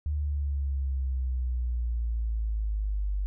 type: exponential sweep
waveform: sine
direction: down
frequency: 75 to 48.66 Hz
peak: -26 dBFS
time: 0.06-3.26 s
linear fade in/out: 0 ms
effects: none